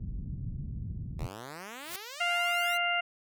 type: low-pass noise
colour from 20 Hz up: white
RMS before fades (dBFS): -37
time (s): 0-1.28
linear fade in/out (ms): 5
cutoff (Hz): 160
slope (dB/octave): 24
type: exponential sweep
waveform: 5% pulse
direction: up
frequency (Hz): 73.6 to 2128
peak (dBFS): -30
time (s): 1.18-2.78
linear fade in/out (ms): 20
type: noise with exponential growth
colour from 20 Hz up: white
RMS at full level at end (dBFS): -36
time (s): 1.72-1.96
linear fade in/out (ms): 2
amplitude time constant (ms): 52
type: harmonic tone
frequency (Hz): 698.5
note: F5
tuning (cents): 0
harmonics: 1 / 2 / 3 / 4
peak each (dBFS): -32 / -32 / -32 / -32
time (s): 2.2-3.01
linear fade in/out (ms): 10
effects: none